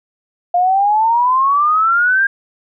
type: exponential sweep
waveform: sine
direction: up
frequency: 698.5 to 1620 Hz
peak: -10 dBFS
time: 0.54-2.27 s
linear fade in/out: 5 ms
effects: none